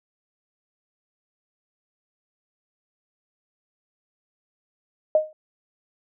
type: tone with exponential decay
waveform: sine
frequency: 620 Hz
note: D#5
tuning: 6 cents flat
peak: -11 dBFS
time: 5.15-5.33 s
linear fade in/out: 2 ms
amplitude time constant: 39 ms
effects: none